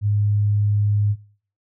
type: tone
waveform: sine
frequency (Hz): 103.5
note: G#2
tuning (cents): -5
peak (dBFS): -16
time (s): 0.01-1.16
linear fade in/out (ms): 50
effects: noise-tail reverb RT60 0.5 s tail -23 dB re dry